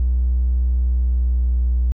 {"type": "tone with pitch glide", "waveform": "triangle", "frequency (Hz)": [61.74, 60.93], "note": ["B1", "B1"], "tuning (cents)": [0, -23], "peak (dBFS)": -11, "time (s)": [0, 1.92], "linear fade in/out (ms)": 0, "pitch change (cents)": -23, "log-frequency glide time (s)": [0.73, 1.7], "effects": ["tanh soft clip ceiling -12 dBFS"]}